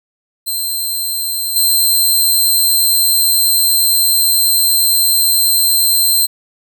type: tone with level steps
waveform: 5% pulse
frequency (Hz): 4127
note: C8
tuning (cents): -25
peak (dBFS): -10 / -3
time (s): 0.46-6.27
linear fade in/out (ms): 20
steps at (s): 1.56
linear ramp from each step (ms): 2
effects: none